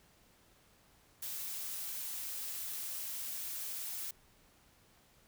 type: noise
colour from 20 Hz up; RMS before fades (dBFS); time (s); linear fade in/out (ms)
blue; -41; 1.22-4.11; 5
effects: pink hiss -66 dBFS RMS until 5.27 s